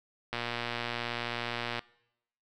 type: click train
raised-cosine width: 0.3 ms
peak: -17 dBFS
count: 175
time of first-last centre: 0.33-1.792 s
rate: 119 Hz
effects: noise-tail reverb RT60 0.8 s tail -23 dB re dry